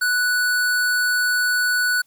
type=tone; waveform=square; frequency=1480 Hz; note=F#6; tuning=in tune; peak=-18 dBFS; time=0.01-2.02 s; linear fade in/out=10 ms; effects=white hiss -63 dBFS RMS until 2.06 s